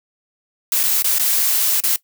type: noise with dropouts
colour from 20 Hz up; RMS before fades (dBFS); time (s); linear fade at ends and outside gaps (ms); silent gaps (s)
blue; -17; 0.72-1.96; 1; 0.832-0.836 / 1.023-1.044 / 1.184-1.196 / 1.803-1.837
effects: noise-tail reverb RT60 0.1 s tail -19 dB re dry